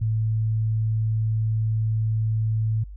sine tone, 110 Hz, A2, in tune, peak -20 dBFS, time 0.01-2.84 s, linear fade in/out 10 ms, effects added 50 Hz sine -36 dBFS peak until 2.96 s

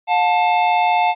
square tone pair together, 715.1 / 880 Hz, F5 / A5, +41 / 0 cents, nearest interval major third, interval 359 cents, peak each -17 dBFS, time 0.07-1.15 s, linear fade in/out 50 ms, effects resampled to 8000 Hz

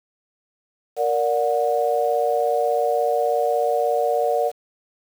sine chord, Bb augmented, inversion none, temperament just, 466.2 / 582.7 / 728.4 Hz, Bb4 / D5 / F#5, 0 / -14 / -27 cents, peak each -22 dBFS, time 0.96-4.52 s, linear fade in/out 50 ms, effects 7-bit

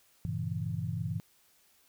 sine chord, G diminished seventh, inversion none, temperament equal, 98 / 116.54 / 138.59 / 164.81 Hz, G2 / Bb2 / Db3 / Fb3, 0 / 0 / 0 / 0 cents, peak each -37 / -37 / -39 / -36 dBFS, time 0.25-1.2 s, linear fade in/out 0 ms, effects white hiss -66 dBFS RMS until 1.88 s

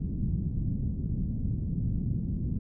white low-pass noise, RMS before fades -30 dBFS, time 0-2.59 s, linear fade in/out 10 ms, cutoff 190 Hz, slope 24 dB/octave, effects none

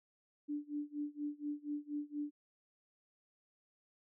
sine tone with tremolo, 293.7 Hz, D4, in tune, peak -35 dBFS, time 0.48-2.31 s, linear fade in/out 20 ms, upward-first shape sine, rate 4.2 Hz, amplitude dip 95%, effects none

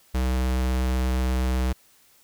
square tone, 63.7 Hz, C2, 46 cents flat, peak -22 dBFS, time 0.14-1.73 s, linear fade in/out 10 ms, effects white hiss -58 dBFS RMS until 2.23 s

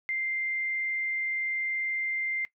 sine tone, 2093 Hz, C7, in tune, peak -28 dBFS, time 0.09-2.45 s, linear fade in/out 0 ms, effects noise-tail reverb RT60 0.1 s tail -18 dB re dry

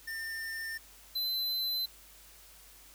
square tone pair in turn, 1803 / 4048 Hz, A6 / B7, +42 / +42 cents, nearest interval octave + major second, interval 1400 cents, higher second, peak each -37 / -31 dBFS, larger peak second, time 0.07-0.78 / 1.15-1.86 s, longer neither, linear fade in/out 10 ms, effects added 50 Hz sine -61 dBFS peak until 2.94 s + white hiss -56 dBFS RMS until 2.94 s

